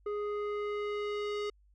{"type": "tone with low-pass filter sweep", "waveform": "square", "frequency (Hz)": 415, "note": "G#4", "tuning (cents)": -1, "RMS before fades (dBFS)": -35, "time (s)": [0.06, 1.5], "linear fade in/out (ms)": 5, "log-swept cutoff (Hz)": [1100, 4500], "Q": 1.1, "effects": ["added 50 Hz sine -61 dBFS peak until 1.74 s"]}